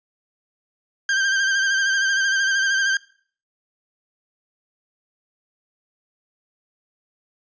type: tone with vibrato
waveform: 40% pulse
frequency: 1579 Hz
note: G6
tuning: 12 cents sharp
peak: -17 dBFS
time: 1.09-2.97 s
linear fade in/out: 2 ms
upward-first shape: sine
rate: 13 Hz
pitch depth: 39 cents each way
effects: noise-tail reverb RT60 0.5 s tail -22 dB re dry + resampled to 16000 Hz